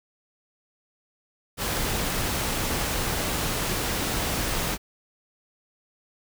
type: noise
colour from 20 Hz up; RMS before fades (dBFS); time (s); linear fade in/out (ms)
pink; -27; 1.57-4.78; 50
effects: none